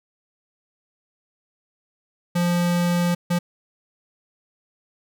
square tone bursts at uneven times, 174.61 Hz, F3, in tune, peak -19 dBFS, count 2, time 2.35-3.15 / 3.3-3.39 s, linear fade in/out 10 ms, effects none

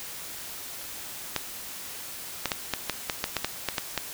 clicks, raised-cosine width 0.2 ms, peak -8 dBFS, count 12, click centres 1.363 / 2.457 / 2.518 / 2.737 / 2.897 / 3.098 / 3.241 / 3.367 / 3.446 / 3.687 / 3.782 / 3.977 s, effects white hiss -39 dBFS RMS until 4.13 s

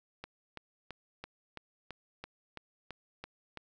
click train, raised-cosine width 0.3 ms, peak -26 dBFS, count 11, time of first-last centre 0.24-3.573 s, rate 3 Hz, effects none

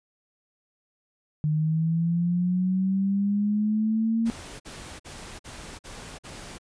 sine linear sweep, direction up, 151 to 230 Hz, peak -21 dBFS, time 1.44-4.3 s, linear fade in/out 0 ms
pink noise bursts, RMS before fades -41 dBFS, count 6, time 4.25-6.585 s, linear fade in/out 20 ms, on 350 ms, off 47 ms
effects resampled to 22050 Hz

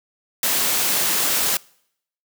white noise, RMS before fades -20 dBFS, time 0.43-1.57 s, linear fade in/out 2 ms, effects noise-tail reverb RT60 0.7 s tail -25 dB re dry + high-pass 150 Hz 12 dB/octave

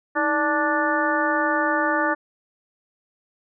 harmonic tone with a mistuned harmonic, 293.7 Hz, D4, in tune, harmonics 1 / 2 / 3 / 4 / 5 / 6, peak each -26 / -26 / -26 / -26 / -26 / -26 dBFS, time 0.15-2.15 s, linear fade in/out 20 ms, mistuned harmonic 1, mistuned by +130 cents, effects none

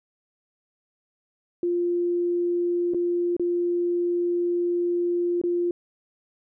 sine tone with dropouts, 349.2 Hz, F4, in tune, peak -21 dBFS, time 1.63-5.71 s, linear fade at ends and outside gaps 2 ms, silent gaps 2.937-2.945 / 3.366-3.396 / 5.415-5.437 s, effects none

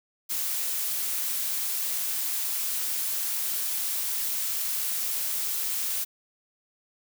blue noise, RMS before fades -29 dBFS, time 0.29-6.05 s, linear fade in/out 20 ms, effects none

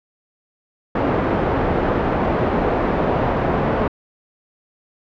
white low-pass noise, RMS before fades -19 dBFS, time 0.95-3.88 s, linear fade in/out 5 ms, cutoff 710 Hz, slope 12 dB/octave, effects low-pass 3000 Hz 12 dB/octave

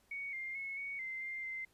sine tone with pitch steps, 2233 / 2109 / 2188 / 2230 / 2077 / 2098 / 2077 Hz, C#7 / C7 / C#7 / C#7 / C7 / C7 / C7, +12 / +13 / -23 / +10 / -13 / +4 / -13 cents, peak -39 dBFS, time 0.11-1.65 s, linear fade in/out 5 ms, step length 220 ms, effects pink hiss -71 dBFS RMS until 1.73 s + resampled to 32000 Hz

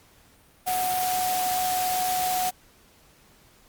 sine tone in noise, 736 Hz, F#5, 9 cents flat, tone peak -24 dBFS, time 0.66-2.51 s, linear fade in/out 20 ms, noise white, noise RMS -30 dBFS, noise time 0.66-2.51 s, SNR +3 dB, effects pink hiss -57 dBFS RMS until 3.68 s + Opus 48 kbps

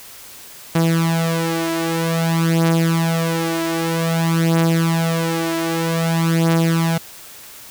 sawtooth beating tone pair, 164.81 / 165.33 Hz, E3 / E3, 0 / +5 cents, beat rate 0.52 Hz, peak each -14 / -16 dBFS, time 0.75-6.98 s, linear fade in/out 5 ms, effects white hiss -39 dBFS RMS until 7.7 s

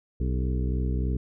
harmonic tone with a mistuned harmonic, 63.3 Hz, B1, 43 cents sharp, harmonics 1 / 2 / 3 / 4 / 5 / 6 / 7, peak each -25 / -31 / -35 / -37 / -39 / -41 / -42 dBFS, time 0.2-1.17 s, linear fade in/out 5 ms, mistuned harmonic 6, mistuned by +68 cents, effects none

